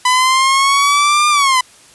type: linear two-way sweep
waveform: sawtooth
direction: up then down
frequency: 998 to 1207 to 998 Hz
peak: -6 dBFS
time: 0.05-1.61 s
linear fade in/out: 5 ms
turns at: 1.29 s
effects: white hiss -44 dBFS RMS until 1.94 s + resampled to 24000 Hz